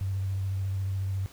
sine tone with vibrato, 96.3 Hz, G2, 30 cents flat, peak -27 dBFS, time 0.01-1.26 s, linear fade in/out 0 ms, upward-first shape triangle, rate 14 Hz, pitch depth 30 cents each way, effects added 60 Hz sine -57 dBFS peak until 1.32 s + pink hiss -53 dBFS RMS until 1.32 s

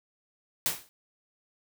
white noise with exponential decay, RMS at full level -24 dBFS, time 0.66-0.89 s, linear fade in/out 0 ms, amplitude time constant 48 ms, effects none

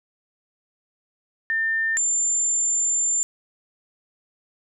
sine tone pair in turn, 1800 / 7221 Hz, A6 / A8, +39 / +44 cents, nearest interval 2 octaves, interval 2405 cents, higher second, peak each -20 / -19 dBFS, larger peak second, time 1.5-1.97 / 1.97-3.23 s, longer second, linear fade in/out 0 ms, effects none

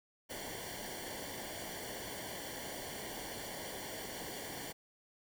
pink noise with comb filter, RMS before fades -44 dBFS, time 0.29-4.73 s, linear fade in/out 20 ms, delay 0.78 ms, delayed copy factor -0.8, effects none

